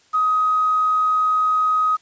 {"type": "tone with quantisation", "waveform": "sine", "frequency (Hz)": 1259, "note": "D#6", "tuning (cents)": 20, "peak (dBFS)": -15, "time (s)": [0.13, 1.97], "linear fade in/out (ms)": 20, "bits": 7, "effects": ["white hiss -56 dBFS RMS until 2.01 s", "resampled to 16000 Hz"]}